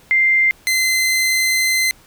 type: tone pair in turn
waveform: sine / sawtooth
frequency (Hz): 2093 / 2063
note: C7 / C7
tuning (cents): 0 / -25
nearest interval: unison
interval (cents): 25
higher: first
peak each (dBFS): -11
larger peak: neither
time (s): 0.11-0.51 / 0.67-1.91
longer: second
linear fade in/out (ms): 0
effects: pink hiss -49 dBFS RMS until 2.06 s